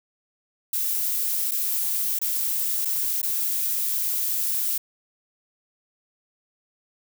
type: noise with dropouts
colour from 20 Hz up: violet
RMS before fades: -25 dBFS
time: 0.73-4.78 s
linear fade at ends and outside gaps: 5 ms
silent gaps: 1.511-1.517 / 2.189-2.215 / 2.85-2.854 / 3.217-3.229 s
effects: none